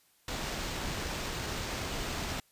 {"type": "noise with sample-and-hold", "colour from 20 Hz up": "pink", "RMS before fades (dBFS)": -36, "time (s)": [0.28, 2.4], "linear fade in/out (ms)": 2, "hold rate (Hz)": 11025, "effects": ["white hiss -67 dBFS RMS until 2.51 s", "resampled to 32000 Hz"]}